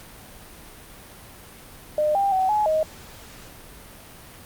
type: tone with pitch steps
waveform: sine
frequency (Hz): 605 / 794 / 756 / 846 / 627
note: D#5 / G5 / F#5 / G#5 / D#5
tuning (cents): -49 / +22 / +37 / +32 / +13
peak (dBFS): -18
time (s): 1.98-2.83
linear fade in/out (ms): 2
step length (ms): 170
effects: pink hiss -44 dBFS RMS until 4.45 s + Opus 48 kbps